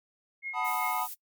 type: tone with tremolo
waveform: sine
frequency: 2153 Hz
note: C7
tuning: 49 cents sharp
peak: -32 dBFS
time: 0.42-1.02 s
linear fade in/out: 50 ms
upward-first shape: sine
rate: 5.2 Hz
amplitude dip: 60%
type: chord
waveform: triangle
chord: B dominant seventh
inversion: second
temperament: equal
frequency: 740 / 880 / 987.8 / 1244.5 Hz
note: F#5 / A5 / B5 / D#6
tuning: 0 / 0 / 0 / 0 cents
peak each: -32 dBFS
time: 0.53-1.08 s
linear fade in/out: 50 ms
type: noise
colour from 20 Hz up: violet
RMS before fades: -39 dBFS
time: 0.64-1.15 s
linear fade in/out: 20 ms
effects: noise-tail reverb RT60 0.1 s tail -22 dB re dry + MP3 96 kbps